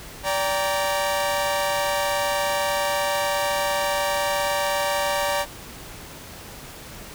sawtooth chord, G minor, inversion second, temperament equal with one note detuned, 578.9 / 784 / 932.3 Hz, D5 / G5 / Bb5, -25 / 0 / 0 cents, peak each -20 / -25 / -23 dBFS, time 0.23-5.46 s, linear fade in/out 50 ms, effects pink hiss -40 dBFS RMS until 7.14 s

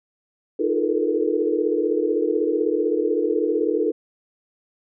sine tone cluster, 309.5 / 348.5 / 425.7 / 441.5 / 477.6 Hz, D#4 / F4 / G#4 / A4 / A#4, -9 / -4 / +43 / +6 / +42 cents, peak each -25 dBFS, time 0.59-3.92 s, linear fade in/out 10 ms, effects none

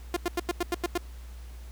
sawtooth tone bursts, 350 Hz, F4, 4 cents sharp, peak -21 dBFS, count 8, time 0.14-0.977 s, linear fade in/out 2 ms, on 25 ms, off 91 ms, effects added 60 Hz sine -40 dBFS peak until 1.71 s + pink hiss -55 dBFS RMS until 1.71 s

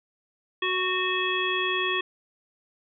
harmonic tone with a mistuned harmonic, 370 Hz, F#4, in tune, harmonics 1 / 3 / 5 / 7 / 9, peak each -30 / -30 / -30 / -30 / -30 dBFS, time 0.62-2.01 s, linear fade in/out 5 ms, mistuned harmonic 5, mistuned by -16 cents, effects none

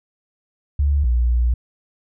sine tone pair in turn, 71.4 / 60.04 Hz, D2 / B1, -48 / -48 cents, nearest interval minor third, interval 300 cents, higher first, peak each -14 dBFS, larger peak neither, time 0.79-1.04 / 1.04-1.54 s, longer second, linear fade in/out 5 ms, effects none

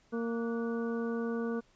harmonic tone with a mistuned harmonic, 231.5 Hz, A#3, 12 cents flat, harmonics 1 / 2 / 3 / 4 / 5 / 6, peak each -33 / -35 / -49 / -52 / -46 / -46 dBFS, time 0.12-1.61 s, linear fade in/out 20 ms, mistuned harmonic 6, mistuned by +97 cents, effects pink hiss -67 dBFS RMS until 1.75 s + resampled to 16000 Hz

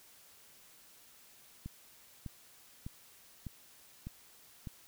click train, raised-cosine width 5 ms, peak -29 dBFS, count 6, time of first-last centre 1.66-4.672 s, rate 1.66 Hz, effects white hiss -60 dBFS RMS until 4.87 s

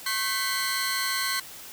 sawtooth tone cluster, 1086 / 1535 / 1988 / 4239 Hz, C#6 / G6 / B6 / C8, -36 / -37 / +11 / +22 cents, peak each -28 dBFS, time 0.06-1.4 s, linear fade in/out 5 ms, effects white hiss -43 dBFS RMS until 1.72 s

